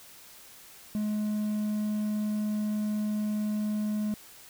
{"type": "tone", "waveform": "triangle", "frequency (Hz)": 211.3, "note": "G#3", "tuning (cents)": 30, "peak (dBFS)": -25, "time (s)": [0.95, 4.14], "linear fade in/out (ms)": 0, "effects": ["white hiss -51 dBFS RMS until 4.49 s"]}